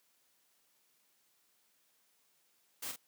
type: noise with echo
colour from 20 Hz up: white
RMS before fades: -41 dBFS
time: 2.82-2.92 s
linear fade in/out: 10 ms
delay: 43 ms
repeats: 1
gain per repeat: -6 dB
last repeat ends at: 2.963 s
effects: white hiss -73 dBFS RMS until 3.07 s + high-pass 150 Hz 12 dB/octave